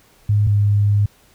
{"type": "tone pair in turn", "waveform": "sine", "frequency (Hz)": [103.83, 102.58], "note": ["G#2", "G#2"], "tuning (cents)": [0, -21], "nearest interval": "unison", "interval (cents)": 21, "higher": "first", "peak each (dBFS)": -12, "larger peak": "neither", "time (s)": [[0.29, 0.47], [0.47, 1.06]], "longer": "second", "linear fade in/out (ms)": 5, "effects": ["pink hiss -53 dBFS RMS until 1.34 s"]}